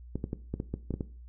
clicks, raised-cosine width 3 ms, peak -19 dBFS, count 9, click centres 0.156 / 0.241 / 0.331 / 0.54 / 0.601 / 0.74 / 0.907 / 0.94 / 1.008 s, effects noise-tail reverb RT60 0.4 s tail -17 dB re dry + added 60 Hz sine -45 dBFS peak until 1.28 s

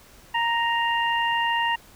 harmonic tone, 932.3 Hz, A#5, in tune, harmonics 1 / 2 / 3, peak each -23 / -26 / -28 dBFS, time 0.34-1.76 s, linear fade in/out 10 ms, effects pink hiss -51 dBFS RMS until 1.95 s

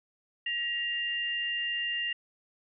sine tone pair together, 1903 / 2797 Hz, A#6 / F7, +35 / +2 cents, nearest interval perfect fifth, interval 667 cents, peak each -33 / -31 dBFS, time 0.46-2.13 s, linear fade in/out 5 ms, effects none

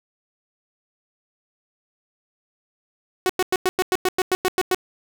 sawtooth tone bursts, 370 Hz, F#4, in tune, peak -13 dBFS, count 12, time 3.26-4.746 s, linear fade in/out 0 ms, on 34 ms, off 98 ms, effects none

